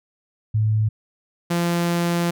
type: tone pair in turn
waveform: sine / sawtooth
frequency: 108.3 / 171.92 Hz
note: A2 / F3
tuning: -27 / -27 cents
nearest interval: minor sixth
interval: 800 cents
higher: second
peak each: -16 / -15 dBFS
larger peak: second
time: 0.54-0.89 / 1.5-2.31 s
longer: second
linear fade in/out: 10 ms
effects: none